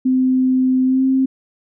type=tone with pitch glide; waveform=sine; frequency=258.1 to 264.1 Hz; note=C4 to C4; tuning=-23 to +16 cents; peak=-12 dBFS; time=0.05-1.26 s; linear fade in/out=10 ms; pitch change=+39 cents; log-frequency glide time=0.85-1.04 s; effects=none

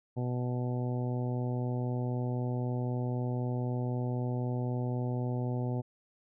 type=harmonic tone; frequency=123.9 Hz; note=B2; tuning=6 cents sharp; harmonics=1 / 2 / 3 / 4 / 5 / 6 / 7; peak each=-31 / -37 / -41 / -43 / -45 / -47 / -48 dBFS; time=0.16-5.82 s; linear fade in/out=20 ms; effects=none

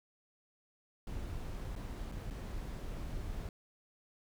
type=noise with dropouts; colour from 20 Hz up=brown; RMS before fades=-41 dBFS; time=1.07-3.49 s; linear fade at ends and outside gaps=1 ms; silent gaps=1.754-1.761 / 2.116-2.121 / 2.302-2.308 s; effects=none

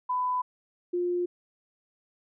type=tone pair in turn; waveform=sine; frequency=1000 / 353.6 Hz; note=B5 / F4; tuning=+21 / +22 cents; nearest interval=octave + tritone; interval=1799 cents; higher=first; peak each=-25 dBFS; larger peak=neither; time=0.09-0.42 / 0.93-1.26 s; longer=neither; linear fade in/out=10 ms; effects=none

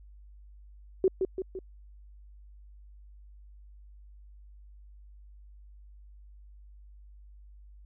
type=tone with echo; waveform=sine; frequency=377.2 Hz; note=F#4; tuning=33 cents sharp; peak=-19 dBFS; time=1.04-1.08 s; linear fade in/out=2 ms; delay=170 ms; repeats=3; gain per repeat=-5 dB; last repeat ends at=1.59 s; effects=added 50 Hz sine -49 dBFS peak until 7.85 s

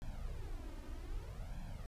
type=noise with flanger; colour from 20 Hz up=brown; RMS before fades=-44 dBFS; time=0.02-1.86 s; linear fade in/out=0 ms; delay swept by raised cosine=1.2 to 3.3 ms; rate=0.63 Hz; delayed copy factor=+0.8; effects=resampled to 32000 Hz

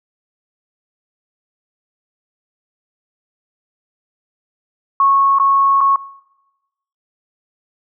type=tone with dropouts; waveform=sine; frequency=1100 Hz; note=C#6; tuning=14 cents flat; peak=-9 dBFS; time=5-5.96 s; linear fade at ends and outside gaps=2 ms; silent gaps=5.386-5.398 / 5.807-5.811 s; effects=noise-tail reverb RT60 1.0 s tail -22 dB re dry

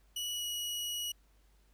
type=tone with pitch glide; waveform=sawtooth; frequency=2936 to 2912 Hz; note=F#7 to F#7; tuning=-14 to -28 cents; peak=-32 dBFS; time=0.16-1.12 s; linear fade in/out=5 ms; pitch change=-14 cents; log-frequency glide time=0.33-0.44 s; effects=added 50 Hz sine -63 dBFS peak until 1.73 s + pink hiss -72 dBFS RMS until 1.73 s

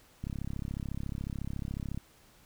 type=click train; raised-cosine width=5 ms; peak=-24 dBFS; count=60; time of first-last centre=0.24-1.975 s; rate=34 Hz; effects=pink hiss -61 dBFS RMS until 2.45 s

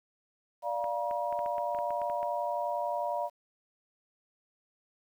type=chord; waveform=sine; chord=Bb major; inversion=first; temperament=equal with one note detuned; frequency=587.3 / 698.5 / 955.2 Hz; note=D5 / F5 / Bb5; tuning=0 / 0 / +42 cents; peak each=-34 dBFS; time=0.62-3.3 s; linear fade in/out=50 ms
type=clicks; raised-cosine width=0.5 ms; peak=-30 dBFS; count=12; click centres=0.842 / 1.111 / 1.326 / 1.391 / 1.461 / 1.582 / 1.748 / 1.788 / 1.906 / 2.017 / 2.099 / 2.23 s
effects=10-bit

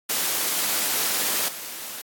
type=noise with level steps; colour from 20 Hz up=white; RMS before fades=-24 / -35 dBFS; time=0.09-2.02 s; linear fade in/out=10 ms; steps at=1.48 s; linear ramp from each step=5 ms; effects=high-pass 200 Hz 12 dB/octave + AAC 64 kbps

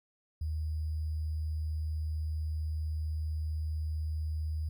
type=tone with sample-and-hold; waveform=sine; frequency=77.78 Hz; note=D#2; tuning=in tune; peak=-31 dBFS; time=0.41-4.69 s; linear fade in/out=5 ms; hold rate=4900 Hz; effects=none

